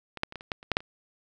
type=clicks; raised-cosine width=0.3 ms; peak=-22 / -10 / -26 / -21 / -27 / -13 / -30 / -9 / -6 / -30 dBFS; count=10; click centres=0.173 / 0.234 / 0.324 / 0.357 / 0.409 / 0.518 / 0.629 / 0.717 / 0.769 / 0.805 s; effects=none